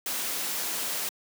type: noise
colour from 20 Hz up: white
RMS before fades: -31 dBFS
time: 0.06-1.09 s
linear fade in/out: 2 ms
effects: high-pass 200 Hz 12 dB/octave